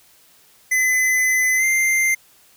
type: tone with pitch glide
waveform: square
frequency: 2024 to 2092 Hz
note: B6 to C7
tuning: +42 to -1 cents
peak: -16 dBFS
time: 0.71-2.15 s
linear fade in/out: 10 ms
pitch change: +57 cents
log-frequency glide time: 1.57-1.64 s
effects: white hiss -53 dBFS RMS until 2.56 s